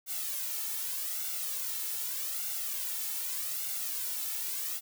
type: noise with flanger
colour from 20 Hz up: blue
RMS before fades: -35 dBFS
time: 0.06-4.81 s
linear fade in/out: 50 ms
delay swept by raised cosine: 1.4 to 2.29 ms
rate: 0.83 Hz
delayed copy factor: +0.7
effects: none